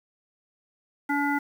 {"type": "harmonic tone", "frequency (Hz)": 286.1, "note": "D4", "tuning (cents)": -45, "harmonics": [1, 3, 5, 7], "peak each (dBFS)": [-26, -28, -30, -31], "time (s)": [1.09, 1.39], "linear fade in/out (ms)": 10, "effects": ["8-bit"]}